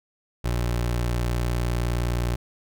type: tone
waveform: 25% pulse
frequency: 59.6 Hz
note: A#1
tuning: 39 cents sharp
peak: -19 dBFS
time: 0.44-2.36 s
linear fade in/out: 10 ms
effects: none